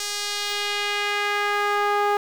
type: tone with band-pass filter sweep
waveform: sawtooth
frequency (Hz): 410.7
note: G#4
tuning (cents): -19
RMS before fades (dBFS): -24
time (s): 0-2.17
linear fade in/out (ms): 2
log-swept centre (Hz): 6000 to 900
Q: 1.2
effects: 7-bit